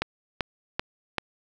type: click train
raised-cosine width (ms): 0.3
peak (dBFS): -9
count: 4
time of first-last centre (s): 0.02-1.183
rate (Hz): 2.58
effects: none